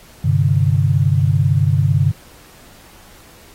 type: chord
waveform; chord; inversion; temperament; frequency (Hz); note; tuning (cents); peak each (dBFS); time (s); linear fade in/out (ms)
sine; G suspended fourth; none; equal with one note detuned; 98 / 130.81 / 148.8; G2 / C3 / D3; 0 / 0 / +23; -16; 0.24-2.12; 10
effects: pink hiss -45 dBFS RMS until 3.54 s + AAC 48 kbps